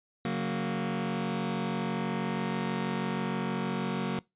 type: chord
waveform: sawtooth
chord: F# major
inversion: second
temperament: just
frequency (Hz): 138.75 / 185 / 231.2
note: C#3 / F#3 / A#3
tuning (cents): +2 / 0 / -14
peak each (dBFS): -33 / -28 / -29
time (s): 0.25-4.19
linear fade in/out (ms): 2
effects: noise-tail reverb RT60 0.2 s tail -23 dB re dry + resampled to 8000 Hz

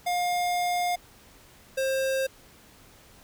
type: tone pair in turn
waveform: square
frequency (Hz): 710 / 531.9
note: F5 / C5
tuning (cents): +28 / +28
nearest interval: perfect fourth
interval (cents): 500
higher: first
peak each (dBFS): -25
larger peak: neither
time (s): 0.06-0.96 / 1.77-2.27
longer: first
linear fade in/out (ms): 10
effects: pink hiss -54 dBFS RMS until 3.23 s

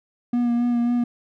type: tone with vibrato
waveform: triangle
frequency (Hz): 239.6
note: A#3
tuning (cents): +48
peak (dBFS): -16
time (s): 0.33-1.04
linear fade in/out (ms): 5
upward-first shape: sine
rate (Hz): 3.7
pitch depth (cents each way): 21
effects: none

